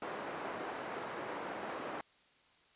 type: band-pass noise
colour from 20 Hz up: pink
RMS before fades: -42 dBFS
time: 0.02-2.01 s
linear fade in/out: 0 ms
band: 380 to 1500 Hz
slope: 12 dB/octave
effects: white hiss -67 dBFS RMS until 2.75 s + resampled to 8000 Hz